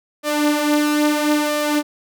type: tone with flanger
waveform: sawtooth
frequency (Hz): 297.7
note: D4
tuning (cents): +24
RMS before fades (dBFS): -18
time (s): 0.23-1.83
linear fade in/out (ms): 50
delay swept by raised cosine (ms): 1.6 to 7.5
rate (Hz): 0.75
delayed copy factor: +0.55
effects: none